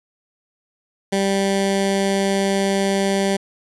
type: tone with notch filter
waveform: 15% pulse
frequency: 196 Hz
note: G3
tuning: in tune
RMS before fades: -19 dBFS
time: 1.12-3.37 s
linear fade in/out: 10 ms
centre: 1200 Hz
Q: 1.6
effects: resampled to 24000 Hz + 7-bit